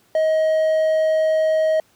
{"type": "tone", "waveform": "triangle", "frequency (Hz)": 631, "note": "D#5", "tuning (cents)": 24, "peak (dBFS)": -13, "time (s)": [0.15, 1.8], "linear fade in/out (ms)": 2, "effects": ["pink hiss -58 dBFS RMS until 1.95 s", "high-pass 100 Hz 12 dB/octave"]}